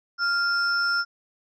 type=tone pair together; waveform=sine; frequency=1396.9 / 5308 Hz; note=F6 / E8; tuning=0 / +11 cents; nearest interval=octave + major seventh; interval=2311 cents; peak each=-21 / -27 dBFS; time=0.18-1.05 s; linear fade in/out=50 ms; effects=tanh soft clip ceiling -14 dBFS